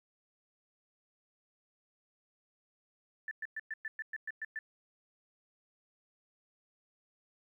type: tone bursts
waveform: sine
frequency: 1762 Hz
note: A6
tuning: 2 cents sharp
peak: -36 dBFS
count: 10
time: 3.28-4.59 s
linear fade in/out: 2 ms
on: 32 ms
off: 110 ms
effects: 12-bit